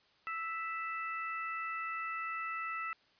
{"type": "harmonic tone", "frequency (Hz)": 659.3, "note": "E5", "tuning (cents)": 0, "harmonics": [2, 3, 4], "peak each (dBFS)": [-38, -42, -44], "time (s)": [0.27, 2.93], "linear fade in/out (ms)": 0, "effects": ["white hiss -68 dBFS RMS until 3.19 s", "resampled to 11025 Hz"]}